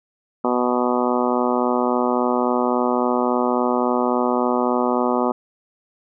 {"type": "harmonic tone", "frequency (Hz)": 123.6, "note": "B2", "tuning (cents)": 2, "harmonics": [2, 3, 4, 5, 6, 7, 8, 9, 10], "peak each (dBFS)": [-22, -24, -25, -26, -27, -27, -28, -29, -29], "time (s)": [0.44, 5.32], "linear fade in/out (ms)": 5, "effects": []}